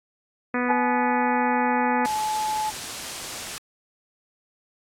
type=harmonic tone; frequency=246.9 Hz; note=B3; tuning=in tune; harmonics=1 / 2 / 3 / 4 / 5 / 6 / 7 / 8 / 9 / 10; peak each=-25 / -29 / -34 / -33 / -32 / -34 / -32 / -34 / -38 / -39 dBFS; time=0.54-2.06 s; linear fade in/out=2 ms
type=tone with pitch glide; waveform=sine; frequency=854 to 859.9 Hz; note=G#5 to A5; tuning=+48 to -40 cents; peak=-23 dBFS; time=0.68-2.71 s; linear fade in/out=20 ms; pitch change=+12 cents; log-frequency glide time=1.8-2.28 s
type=noise; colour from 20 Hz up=white; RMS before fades=-32 dBFS; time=2.05-3.58 s; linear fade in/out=0 ms
effects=low-pass 9000 Hz 12 dB/octave + AAC 64 kbps